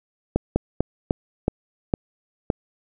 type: slowing click train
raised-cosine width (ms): 2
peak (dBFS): -5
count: 7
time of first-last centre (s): 0.36-2.502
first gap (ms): 200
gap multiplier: 1.23
effects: none